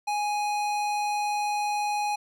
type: tone with hard clipping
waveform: sine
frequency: 831 Hz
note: G#5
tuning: 1 cent sharp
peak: -27 dBFS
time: 0.07-2.16 s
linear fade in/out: 10 ms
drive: 17 dB
effects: none